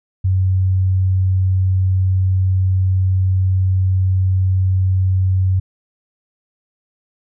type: tone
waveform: sine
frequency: 93.8 Hz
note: F#2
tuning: 24 cents sharp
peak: -12 dBFS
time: 0.24-5.6 s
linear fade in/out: 10 ms
effects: none